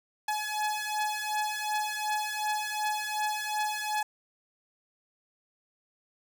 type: beating tone pair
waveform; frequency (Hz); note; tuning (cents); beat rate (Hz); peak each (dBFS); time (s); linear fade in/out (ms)
sawtooth; 847 / 849.7; G#5 / G#5; +34 / +39; 2.7; -28 / -29; 0.28-4.03; 5
effects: none